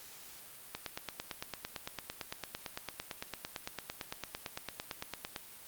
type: click train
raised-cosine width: 0.2 ms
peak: -20 dBFS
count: 42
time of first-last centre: 0.75-5.362 s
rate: 8.89 Hz
effects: white hiss -52 dBFS RMS until 5.67 s + Opus 48 kbps